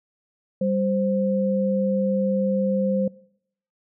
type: tone pair together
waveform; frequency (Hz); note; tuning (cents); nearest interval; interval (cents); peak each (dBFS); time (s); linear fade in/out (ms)
sine; 196 / 522.5; G3 / C5; 0 / -2; octave + perfect fourth; 1698; -22 / -23; 0.61-3.08; 5
effects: noise-tail reverb RT60 0.7 s tail -22 dB re dry